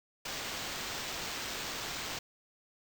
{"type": "noise with sample-and-hold", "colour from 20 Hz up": "white", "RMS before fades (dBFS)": -39, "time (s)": [0.25, 2.19], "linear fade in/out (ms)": 5, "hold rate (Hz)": 11025, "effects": []}